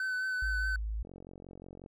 triangle tone with vibrato, 1516 Hz, F#6, 42 cents sharp, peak -29 dBFS, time 0-0.76 s, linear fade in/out 2 ms, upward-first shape triangle, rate 4.8 Hz, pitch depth 23 cents each way
sine tone, 53.7 Hz, A1, 41 cents flat, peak -32 dBFS, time 0.42-1.03 s, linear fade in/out 5 ms
click train, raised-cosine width 2 ms, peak -35 dBFS, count 38, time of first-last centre 1.05-1.861 s, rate 45.6 Hz
effects none

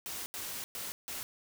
white noise bursts at uneven times, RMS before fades -40 dBFS, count 4, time 0.06-0.26 / 0.34-0.64 / 0.75-0.92 / 1.08-1.23 s, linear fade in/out 0 ms, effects none

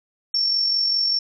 sine tone with amplitude modulation, 5450 Hz, F8, 43 cents flat, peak -16 dBFS, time 0.34-1.19 s, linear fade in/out 5 ms, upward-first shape sine, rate 45 Hz, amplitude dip 40%, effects none

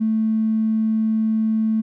triangle tone with tanh clipping, 220 Hz, A3, in tune, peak -16 dBFS, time 0-1.82 s, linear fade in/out 20 ms, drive 2 dB, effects none

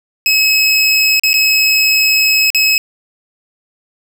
25% pulse tone with dropouts, 2568 Hz, E7, 46 cents flat, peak -5 dBFS, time 0.26-2.78 s, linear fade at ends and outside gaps 1 ms, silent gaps 1.196-1.235 / 1.332-1.34 / 2.503-2.547 s, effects none

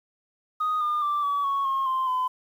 sine tone with pitch steps, 1244.5 / 1209.1 / 1174.7 / 1141.2 / 1108.7 / 1077.2 / 1046.5 / 1016.7 Hz, D#6 / D#6 / D6 / C#6 / C#6 / C#6 / C6 / B5, 0 / -50 / 0 / +50 / 0 / -50 / 0 / +50 cents, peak -21 dBFS, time 0.6-2.28 s, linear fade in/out 10 ms, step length 210 ms, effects tanh soft clip ceiling -20 dBFS + 9-bit

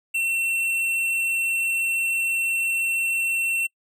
sine tone with tanh clipping, 2707 Hz, E7, 45 cents sharp, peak -23 dBFS, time 0.14-3.67 s, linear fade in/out 10 ms, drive 12 dB, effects noise-tail reverb RT60 0.1 s tail -25 dB re dry

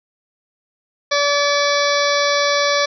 harmonic tone, 575 Hz, D5, 37 cents flat, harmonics 1 / 2 / 3 / 4 / 6 / 7 / 8 / 9 / 10, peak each -18 / -21 / -23 / -24 / -26 / -26 / -27 / -28 / -28 dBFS, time 1.11-2.86 s, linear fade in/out 10 ms, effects none

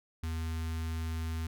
square tone with notch filter, 80.9 Hz, E2, 32 cents flat, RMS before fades -35 dBFS, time 0.23-1.47 s, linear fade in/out 5 ms, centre 550 Hz, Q 0.83, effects none

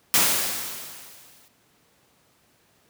white noise with exponential decay, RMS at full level -17 dBFS, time 0.14-1.48 s, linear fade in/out 0 ms, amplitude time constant 290 ms, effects pink hiss -62 dBFS RMS until 2.89 s + high-pass 100 Hz 12 dB/octave

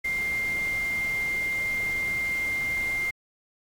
sine tone in noise, 2100 Hz, C7, 6 cents sharp, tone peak -25 dBFS, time 0.04-3.11 s, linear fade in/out 10 ms, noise pink, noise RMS -41 dBFS, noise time 0.04-3.11 s, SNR +13 dB, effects AAC 64 kbps

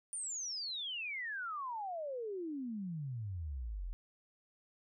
sine exponential sweep, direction down, 9420 to 39.51 Hz, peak -38 dBFS, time 0.13-3.93 s, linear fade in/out 0 ms, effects none

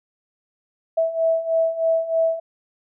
sine beating tone pair, 652 / 655.2 Hz, E5 / E5, -19 / -11 cents, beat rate 3.2 Hz, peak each -23 / -19 dBFS, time 0.97-2.4 s, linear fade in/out 10 ms, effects none

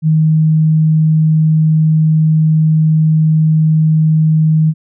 sine tone, 157.1 Hz, D#3, 17 cents sharp, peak -7 dBFS, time 0.02-4.74 s, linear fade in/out 50 ms, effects none

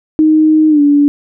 sine tone with pitch glide, 311.1 to 288.6 Hz, D#4 to D4, 0 to -30 cents, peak -5 dBFS, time 0.19-1.08 s, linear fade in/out 0 ms, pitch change -130 cents, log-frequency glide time 0.69-0.81 s, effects none

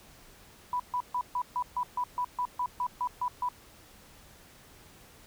sine tone bursts, 987.8 Hz, B5, in tune, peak -27 dBFS, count 14, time 0.73-3.488 s, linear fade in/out 2 ms, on 67 ms, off 140 ms, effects pink hiss -55 dBFS RMS until 5.26 s

